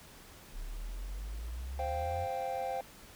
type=exponential sweep; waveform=sine; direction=up; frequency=32.75 to 91.3 Hz; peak=-37 dBFS; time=0.52-2.28 s; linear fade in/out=50 ms
type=chord; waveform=triangle; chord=C suspended fourth; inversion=none; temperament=just; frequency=523.3 / 697.7 / 784.9 Hz; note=C5 / F5 / G5; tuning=0 / -2 / +2 cents; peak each=-36 / -37 / -35 dBFS; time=1.79-2.81 s; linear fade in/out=2 ms
effects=pink hiss -54 dBFS RMS until 3.15 s